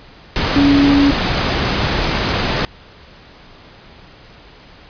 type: tone in noise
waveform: sine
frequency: 282.3 Hz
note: C#4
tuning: 32 cents sharp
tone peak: -9 dBFS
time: 0.56-1.11 s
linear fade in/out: 0 ms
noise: pink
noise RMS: -17 dBFS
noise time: 0.36-2.65 s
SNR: +5 dB
effects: pink hiss -42 dBFS RMS until 4.89 s + resampled to 11025 Hz